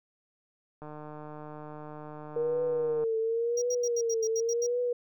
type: click train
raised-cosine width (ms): 1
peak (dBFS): -30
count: 336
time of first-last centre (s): 0.82-3.039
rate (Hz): 151
type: tone with vibrato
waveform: sine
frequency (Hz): 467.6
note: A#4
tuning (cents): +5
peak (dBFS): -26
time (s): 2.36-4.93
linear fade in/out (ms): 5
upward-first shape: triangle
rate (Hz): 0.92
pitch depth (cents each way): 92
type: tone bursts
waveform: triangle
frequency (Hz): 5720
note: F8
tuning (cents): +41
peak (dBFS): -31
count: 9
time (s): 3.57-4.666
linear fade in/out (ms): 5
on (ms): 48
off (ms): 83
effects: none